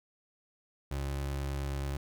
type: tone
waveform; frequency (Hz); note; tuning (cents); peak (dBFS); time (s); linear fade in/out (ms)
30% pulse; 69.3; C#2; 0; -30; 0.91-1.97; 5
effects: none